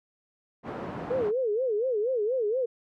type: band-pass noise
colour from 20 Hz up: pink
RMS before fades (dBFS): -36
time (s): 0.63-1.32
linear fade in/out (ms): 50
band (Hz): 170 to 1000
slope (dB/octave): 12
type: tone with vibrato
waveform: sine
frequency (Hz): 466.2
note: A#4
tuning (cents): 0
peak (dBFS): -24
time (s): 1.1-2.66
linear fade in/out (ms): 10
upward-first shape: sine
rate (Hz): 4.2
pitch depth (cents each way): 220
effects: none